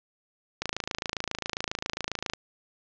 click train, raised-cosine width 0.2 ms, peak -12 dBFS, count 48, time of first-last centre 0.62-2.335 s, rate 27.4 Hz, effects resampled to 16000 Hz + 8-bit

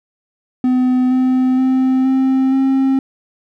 triangle tone with pitch steps, 253.4 / 256.8 / 260.2 / 263.7 / 267.2 Hz, B3 / C4 / C4 / C4 / C4, +45 / -32 / -9 / +14 / +36 cents, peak -9 dBFS, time 0.64-2.99 s, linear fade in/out 2 ms, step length 470 ms, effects none

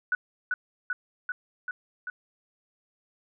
sine tone with echo, 1480 Hz, F#6, in tune, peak -22 dBFS, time 0.12-0.15 s, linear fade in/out 2 ms, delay 390 ms, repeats 5, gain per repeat -2 dB, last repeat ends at 2.1 s, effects none

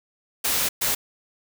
white noise bursts at uneven times, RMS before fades -23 dBFS, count 2, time 0.44-0.69 / 0.81-0.95 s, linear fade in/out 10 ms, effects none

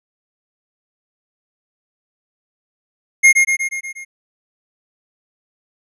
square tone with echo, 2138 Hz, C7, 37 cents sharp, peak -6 dBFS, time 3.23-3.33 s, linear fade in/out 20 ms, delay 120 ms, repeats 6, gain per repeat -4 dB, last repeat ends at 4.05 s, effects low-pass 11000 Hz 12 dB/octave

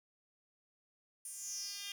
10% pulse tone with high-pass filter sweep, 401.9 Hz, G4, 43 cents sharp, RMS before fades -44 dBFS, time 1.25-1.92 s, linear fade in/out 2 ms, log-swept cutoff 9400 to 3300 Hz, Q 5.3, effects none

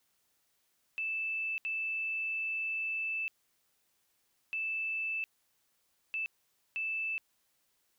sine tone bursts at uneven times, 2637 Hz, E7, in tune, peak -32 dBFS, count 5, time 0.98-1.58 / 1.65-3.28 / 4.53-5.24 / 6.14-6.26 / 6.76-7.18 s, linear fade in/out 0 ms, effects white hiss -75 dBFS RMS until 7.98 s

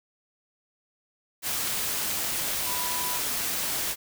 sine tone in noise, 987.8 Hz, B5, in tune, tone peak -34 dBFS, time 2.65-3.21 s, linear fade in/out 50 ms, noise white, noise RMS -29 dBFS, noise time 1.42-3.96 s, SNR -8 dB, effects none

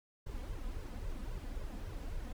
brown noise with flanger, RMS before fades -41 dBFS, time 0.26-2.33 s, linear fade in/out 10 ms, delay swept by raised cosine 1.9 to 4.1 ms, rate 3.7 Hz, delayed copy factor +0.75, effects none

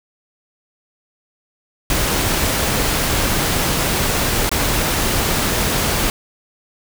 pink noise with dropouts, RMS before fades -18 dBFS, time 1.9-6.1 s, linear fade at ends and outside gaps 1 ms, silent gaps 4.493-4.515 s, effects none

